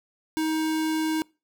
square tone, 315.5 Hz, D#4, 24 cents sharp, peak -24 dBFS, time 0.37-1.22 s, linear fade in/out 0 ms, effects noise-tail reverb RT60 0.3 s tail -25 dB re dry

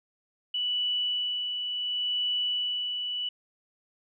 sine tone with tremolo, 2960 Hz, F#7, in tune, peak -25 dBFS, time 0.54-3.29 s, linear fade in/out 5 ms, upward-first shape sine, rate 0.7 Hz, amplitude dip 40%, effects none

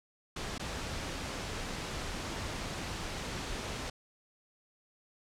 pink noise with dropouts, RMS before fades -38 dBFS, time 0.36-3.9 s, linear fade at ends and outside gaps 5 ms, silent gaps 0.581-0.595 s, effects low-pass 7000 Hz 12 dB/octave

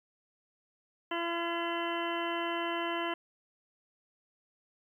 harmonic tone with a mistuned harmonic, 339.1 Hz, E4, 49 cents sharp, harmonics 1 / 2 / 3 / 4 / 5 / 6 / 8 / 9, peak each -36 / -38 / -37 / -42 / -42 / -43 / -43 / -42 dBFS, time 1.11-3.14 s, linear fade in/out 5 ms, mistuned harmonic 4, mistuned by +15 cents, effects 11-bit

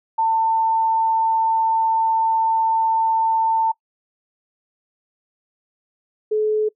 sine tone pair in turn, 896 / 428.8 Hz, A5 / A4, +31 / -45 cents, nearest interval octave + minor second, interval 1276 cents, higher first, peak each -15 / -16 dBFS, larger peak first, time 0.18-3.72 / 6.31-6.69 s, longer first, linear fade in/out 10 ms, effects noise-tail reverb RT60 0.1 s tail -23 dB re dry

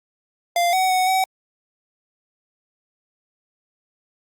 square tone with pitch steps, 694 / 751 / 742 / 757 Hz, F5 / F#5 / F#5 / F#5, -11 / +26 / +5 / +39 cents, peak -17 dBFS, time 0.56-1.24 s, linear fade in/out 2 ms, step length 170 ms, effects Opus 48 kbps

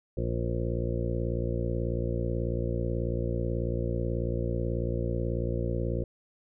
harmonic tone, 58.27 Hz, A#1, in tune, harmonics 1 / 2 / 3 / 4 / 5 / 6 / 8 / 9 / 10, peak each -32 / -32 / -37 / -39 / -44 / -36 / -38 / -37 / -47 dBFS, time 0.17-6.04 s, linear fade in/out 5 ms, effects none

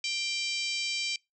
harmonic tone with a mistuned harmonic, 781 Hz, G5, 7 cents flat, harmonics 3 / 4 / 5 / 6 / 7 / 8 / 9 / 10, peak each -33 / -36 / -40 / -36 / -39 / -44 / -45 / -45 dBFS, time 0.04-1.16 s, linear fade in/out 2 ms, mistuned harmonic 3, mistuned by +16 cents, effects noise-tail reverb RT60 0.2 s tail -25 dB re dry

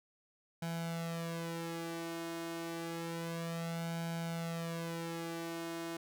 sawtooth tone with flanger, 166.8 Hz, E3, 21 cents sharp, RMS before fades -40 dBFS, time 0.62-5.97 s, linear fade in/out 5 ms, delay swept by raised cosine 1.3 to 2.8 ms, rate 0.29 Hz, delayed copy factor +0.8, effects none

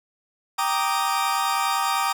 40% pulse chord, Eb major seventh, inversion first, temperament equal, 784 / 932.3 / 1174.7 / 1244.5 Hz, G5 / Bb5 / D6 / Eb6, 0 / 0 / 0 / 0 cents, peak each -26 dBFS, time 0.58-2.13 s, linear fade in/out 10 ms, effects none

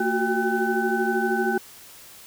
sine tone cluster, 226.7 / 363.1 / 375.9 / 797 / 1510 Hz, A#3 / F#4 / F#4 / G5 / F#6, -48 / -33 / +27 / +28 / +35 cents, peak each -27 dBFS, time 0-1.58 s, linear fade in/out 5 ms, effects white hiss -46 dBFS RMS until 2.26 s

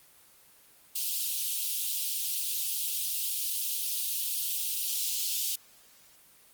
white high-pass noise, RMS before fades -31 dBFS, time 0.95-5.56 s, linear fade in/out 10 ms, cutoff 2800 Hz, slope 48 dB/octave, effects white hiss -58 dBFS RMS until 6.53 s + Opus 24 kbps

